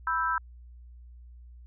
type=chord; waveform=sine; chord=E minor; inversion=second; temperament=equal; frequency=987.8 / 1318.5 / 1568 Hz; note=B5 / E6 / G6; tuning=0 / 0 / 0 cents; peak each=-30 / -28 / -31 dBFS; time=0.07-0.38 s; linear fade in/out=2 ms; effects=added 60 Hz sine -46 dBFS peak until 1.66 s